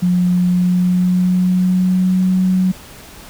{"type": "tone with pitch glide", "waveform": "sine", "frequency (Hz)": [179, 185.42], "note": ["F3", "F#3"], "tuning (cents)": [43, 4], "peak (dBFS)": -11, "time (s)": [0.02, 2.72], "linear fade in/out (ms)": 10, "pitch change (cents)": 61, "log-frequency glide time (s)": [0.46, 2.29], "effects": ["pink hiss -38 dBFS RMS until 3.29 s"]}